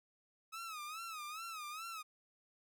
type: tone with vibrato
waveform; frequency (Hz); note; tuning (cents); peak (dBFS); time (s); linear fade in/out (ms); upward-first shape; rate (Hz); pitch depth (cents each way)
sawtooth; 1273; D#6; +39; -40; 0.52-2.03; 20; sine; 2.4; 120
effects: none